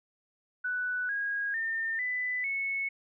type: tone with pitch steps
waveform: sine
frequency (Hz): 1487 / 1640.4 / 1809.7 / 1996.4 / 2202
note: F#6 / G#6 / A6 / B6 / C#7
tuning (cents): +8 / -22 / +48 / +18 / -12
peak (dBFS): -29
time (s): 0.64-2.89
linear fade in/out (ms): 10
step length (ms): 450
effects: none